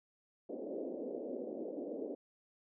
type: band-pass noise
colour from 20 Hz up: white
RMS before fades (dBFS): -42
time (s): 0.49-2.15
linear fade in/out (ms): 5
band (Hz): 230 to 570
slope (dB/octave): 48
effects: none